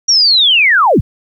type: linear sweep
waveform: sine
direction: down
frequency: 5740 to 36.71 Hz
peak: -6 dBFS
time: 0.08-1.01 s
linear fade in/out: 10 ms
effects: 8-bit